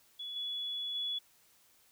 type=tone with level steps; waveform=sine; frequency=3400 Hz; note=G#7; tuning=40 cents sharp; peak=-39 / -35 / -33 dBFS; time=0.19-1.19 s; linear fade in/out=10 ms; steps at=0.36 / 0.95 s; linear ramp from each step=2 ms; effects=white hiss -66 dBFS RMS until 1.91 s